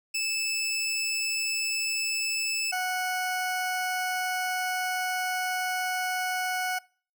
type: tone pair in turn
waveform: 20% pulse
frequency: 2626 / 736.9 Hz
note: E7 / F#5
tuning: -7 / -7 cents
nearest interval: octave + minor seventh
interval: 2200 cents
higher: first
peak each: -22 dBFS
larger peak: neither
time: 0.14-2.72 / 2.72-6.79 s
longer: second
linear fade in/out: 10 ms
effects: noise-tail reverb RT60 0.4 s tail -23 dB re dry